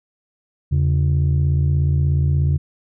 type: tone pair together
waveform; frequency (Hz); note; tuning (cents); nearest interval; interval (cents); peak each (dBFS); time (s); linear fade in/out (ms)
sine; 82.8 / 139.55; E2 / C#3; +8 / +12; major sixth; 904; -15; 0.71-2.58; 20
effects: tanh soft clip ceiling -11 dBFS